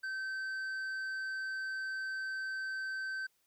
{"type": "tone with tanh clipping", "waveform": "triangle", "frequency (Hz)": 1546, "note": "G6", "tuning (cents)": -24, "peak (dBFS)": -37, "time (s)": [0.03, 3.27], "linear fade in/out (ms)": 10, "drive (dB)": 10, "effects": ["white hiss -75 dBFS RMS until 3.46 s"]}